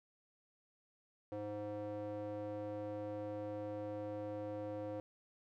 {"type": "tone with band-pass filter", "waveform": "square", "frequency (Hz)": 104.3, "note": "G#2", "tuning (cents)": 8, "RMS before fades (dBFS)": -43, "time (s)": [1.32, 5], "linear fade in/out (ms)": 0, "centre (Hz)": 480, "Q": 2.8, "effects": []}